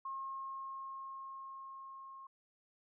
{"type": "tone with level ramp", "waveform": "sine", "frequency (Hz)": 1076, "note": "C6", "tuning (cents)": 48, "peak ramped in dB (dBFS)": [-39, -49], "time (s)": [0.05, 2.27], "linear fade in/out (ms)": 5, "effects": []}